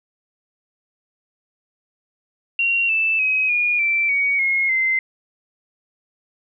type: tone with pitch steps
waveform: sine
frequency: 2751 / 2642 / 2537 / 2437 / 2340 / 2247 / 2158 / 2073 Hz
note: F7 / E7 / D#7 / D#7 / D7 / C#7 / C#7 / C7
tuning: -27 / +3 / +33 / -37 / -7 / +23 / -47 / -17 cents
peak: -16 dBFS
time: 2.59-4.99 s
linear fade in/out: 2 ms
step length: 300 ms
effects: none